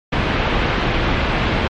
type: low-pass noise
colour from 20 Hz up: pink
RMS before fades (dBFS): -18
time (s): 0.12-1.68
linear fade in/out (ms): 10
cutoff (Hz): 3300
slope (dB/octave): 24
effects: MP3 48 kbps